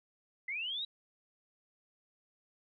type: linear sweep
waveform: sine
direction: up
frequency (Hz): 1996 to 3913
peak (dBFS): -35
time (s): 0.48-0.85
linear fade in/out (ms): 5
effects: none